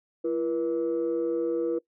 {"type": "tone pair together", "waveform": "sine", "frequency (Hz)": [338.4, 482], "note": ["E4", "B4"], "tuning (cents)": [45, -42], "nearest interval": "tritone", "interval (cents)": 613, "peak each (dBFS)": -26, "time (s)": [0.24, 1.79], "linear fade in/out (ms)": 10, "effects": ["noise-tail reverb RT60 0.1 s tail -21 dB re dry", "tanh soft clip ceiling -20 dBFS"]}